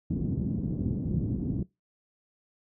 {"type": "low-pass noise", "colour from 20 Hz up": "white", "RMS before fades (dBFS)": -29, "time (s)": [0.1, 1.63], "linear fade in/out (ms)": 5, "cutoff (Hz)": 250, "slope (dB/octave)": 24, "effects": ["noise-tail reverb RT60 0.2 s tail -21 dB re dry", "high-pass 60 Hz 12 dB/octave"]}